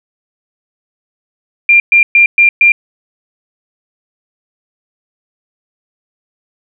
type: tone bursts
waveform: sine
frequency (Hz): 2388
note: D7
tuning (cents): +28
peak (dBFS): -3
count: 5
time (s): 1.69-2.72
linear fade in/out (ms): 2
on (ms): 110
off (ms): 120
effects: none